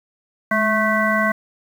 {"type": "harmonic tone with a mistuned harmonic", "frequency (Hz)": 218.4, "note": "A3", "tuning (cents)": -13, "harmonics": [1, 3, 5, 7, 9], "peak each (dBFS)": [-22, -22, -22, -22, -22], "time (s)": [0.51, 1.32], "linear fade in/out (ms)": 5, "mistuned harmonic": 1, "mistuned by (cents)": -55, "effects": ["7-bit"]}